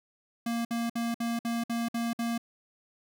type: tone bursts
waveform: square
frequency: 233.1 Hz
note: A#3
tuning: in tune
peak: -29 dBFS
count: 8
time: 0.46-2.379 s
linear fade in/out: 5 ms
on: 190 ms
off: 57 ms
effects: none